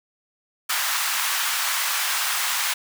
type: high-pass noise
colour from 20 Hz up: pink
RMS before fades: -24 dBFS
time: 0.69-2.74 s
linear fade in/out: 10 ms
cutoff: 1000 Hz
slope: 24 dB/octave
effects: none